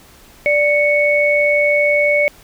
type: tone pair together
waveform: sine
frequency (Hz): 587.3 / 2217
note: D5 / C#7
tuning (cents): 0 / 0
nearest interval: octave + major seventh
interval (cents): 2300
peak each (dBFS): -14 / -14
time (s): 0.46-2.28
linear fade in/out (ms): 0
effects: pink hiss -45 dBFS RMS until 2.43 s